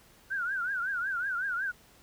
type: tone with vibrato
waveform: sine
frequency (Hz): 1500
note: F#6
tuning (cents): +23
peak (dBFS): -29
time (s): 0.3-1.72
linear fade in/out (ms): 20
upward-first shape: triangle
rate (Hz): 5.4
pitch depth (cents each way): 170
effects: pink hiss -59 dBFS RMS until 2.02 s